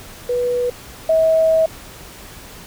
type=tone pair in turn; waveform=sine; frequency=489.8 / 643.3 Hz; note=B4 / E5; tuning=-14 / -42 cents; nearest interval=perfect fourth; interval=472 cents; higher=second; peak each=-16 / -11 dBFS; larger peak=second; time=0.29-0.7 / 1.09-1.66 s; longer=second; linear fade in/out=5 ms; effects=pink hiss -38 dBFS RMS until 2.66 s